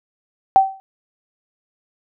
sine tone with exponential decay, 772 Hz, G5, 27 cents flat, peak -4 dBFS, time 0.56-0.8 s, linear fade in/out 0 ms, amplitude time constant 52 ms, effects none

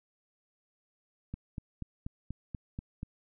click train, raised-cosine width 5 ms, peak -25 dBFS, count 8, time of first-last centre 1.34-3.031 s, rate 4.14 Hz, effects none

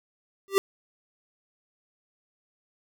square tone with exponential growth, 392 Hz, G4, in tune, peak -15 dBFS, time 0.48-0.58 s, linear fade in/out 0 ms, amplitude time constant 21 ms, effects none

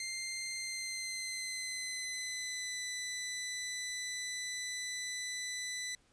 15% pulse tone with pitch glide, 2093 to 1992.7 Hz, C7 to B6, 0 to +15 cents, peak -31 dBFS, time 0-5.95 s, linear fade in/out 2 ms, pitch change -85 cents, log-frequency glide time 0.57-2.83 s, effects pink hiss -69 dBFS RMS until 6.12 s + resampled to 22050 Hz

